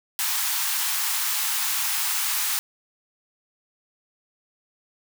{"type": "high-pass noise", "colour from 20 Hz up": "white", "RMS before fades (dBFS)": -25, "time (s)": [0.19, 2.59], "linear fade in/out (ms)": 0, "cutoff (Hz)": 780, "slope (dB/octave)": 96, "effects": []}